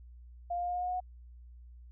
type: tone with pitch steps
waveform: sine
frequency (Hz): 698.5 / 703 / 707.4 / 711.9 / 716.5 / 721 / 725.6 / 730.3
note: F5 / F5 / F5 / F5 / F5 / F#5 / F#5 / F#5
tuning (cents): 0 / +11 / +22 / +33 / +44 / -45 / -34 / -23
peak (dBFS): -31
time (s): 0.5-1.004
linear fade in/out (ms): 10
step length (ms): 63
effects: added 60 Hz sine -49 dBFS peak until 1.91 s